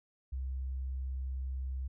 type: tone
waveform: sine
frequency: 65.41 Hz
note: C2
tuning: in tune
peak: -34 dBFS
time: 0.32-1.88 s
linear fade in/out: 10 ms
effects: none